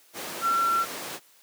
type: tone in noise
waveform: sine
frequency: 1357 Hz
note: E6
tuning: 50 cents sharp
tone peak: -21 dBFS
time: 0.41-0.86 s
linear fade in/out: 50 ms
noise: pink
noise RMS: -34 dBFS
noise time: 0.13-1.2 s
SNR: +10 dB
effects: white hiss -58 dBFS RMS until 1.42 s + high-pass 300 Hz 12 dB/octave